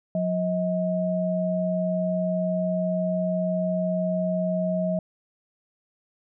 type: tone pair together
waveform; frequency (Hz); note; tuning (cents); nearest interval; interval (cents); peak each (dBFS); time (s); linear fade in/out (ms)
sine; 180.19 / 634; F#3 / D#5; -46 / +32; octave + minor seventh; 2178; -25; 0.15-4.99; 2
effects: none